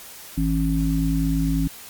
harmonic tone, 54.6 Hz, A1, 13 cents flat, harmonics 1 / 3 / 5, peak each -23 / -23 / -23 dBFS, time 0.37-1.68 s, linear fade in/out 10 ms, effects white hiss -41 dBFS RMS until 1.89 s + Opus 48 kbps

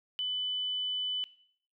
sine tone, 3000 Hz, F#7, 23 cents sharp, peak -30 dBFS, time 0.19-1.24 s, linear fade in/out 0 ms, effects noise-tail reverb RT60 0.6 s tail -19 dB re dry

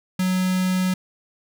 square tone with notch filter, 185 Hz, F#3, in tune, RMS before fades -21 dBFS, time 0.19-0.94 s, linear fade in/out 5 ms, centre 670 Hz, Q 0.94, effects none

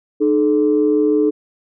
sine tone pair together, 304.1 / 430 Hz, D#4 / A4, -40 / -40 cents, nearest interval tritone, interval 600 cents, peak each -14 dBFS, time 0.2-1.31 s, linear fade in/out 20 ms, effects tanh soft clip ceiling -5 dBFS

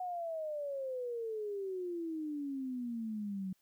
sine exponential sweep, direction down, 740 to 185 Hz, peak -36 dBFS, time 0-3.53 s, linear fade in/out 5 ms, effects white hiss -75 dBFS RMS until 3.61 s

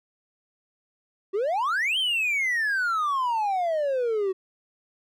triangle exponential two-way sweep, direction up then down, 370 to 3204 to 370 Hz, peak -20 dBFS, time 1.33-4.33 s, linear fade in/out 20 ms, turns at 1.98 s, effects tanh soft clip ceiling -16 dBFS

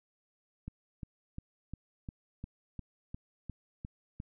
click train, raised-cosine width 5 ms, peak -28 dBFS, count 11, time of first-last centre 0.68-4.201 s, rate 2.84 Hz, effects none

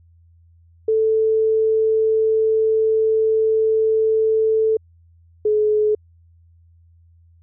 sine tone pair in turn, 440 / 425.3 Hz, A4 / G#4, 0 / +41 cents, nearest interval minor second, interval 59 cents, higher first, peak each -14 dBFS, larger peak neither, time 0.88-4.77 / 5.45-5.95 s, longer first, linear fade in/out 5 ms, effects added 84 Hz sine -49 dBFS peak until 7.42 s

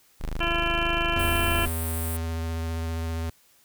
30% pulse tone, 25.96 Hz, G#0, in tune, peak -25 dBFS, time 0.2-1.69 s, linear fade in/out 20 ms
harmonic tone, 340 Hz, F4, 46 cents flat, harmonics 1 / 2 / 3 / 4 / 5 / 7 / 8 / 9, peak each -32 / -32 / -32 / -32 / -32 / -32 / -32 / -32 dBFS, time 0.4-1.66 s, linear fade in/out 10 ms
square tone with vibrato, 82 Hz, E2, 9 cents flat, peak -28 dBFS, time 1.16-3.3 s, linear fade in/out 5 ms, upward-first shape triangle, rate 15 Hz, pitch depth 16 cents each way
pink high-pass noise, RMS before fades -35 dBFS, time 1.19-2.17 s, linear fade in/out 5 ms, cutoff 8100 Hz, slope 96 dB/octave
effects white hiss -60 dBFS RMS until 3.64 s

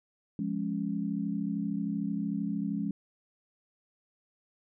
sine chord, Db major, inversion first, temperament equal, 174.61 / 207.7 / 277.2 Hz, F3 / Ab3 / Db4, 0 / 0 / 0 cents, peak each -35 / -32 / -35 dBFS, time 0.39-2.91 s, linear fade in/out 2 ms, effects none

